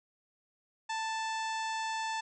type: harmonic tone with a mistuned harmonic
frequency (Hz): 880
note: A5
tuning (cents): 0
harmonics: 1 / 2 / 3 / 4 / 5 / 6 / 7 / 8 / 9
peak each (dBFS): -34 / -40 / -44 / -46 / -48 / -50 / -51 / -52 / -53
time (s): 0.89-2.21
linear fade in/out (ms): 10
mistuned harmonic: 1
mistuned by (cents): +19
effects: none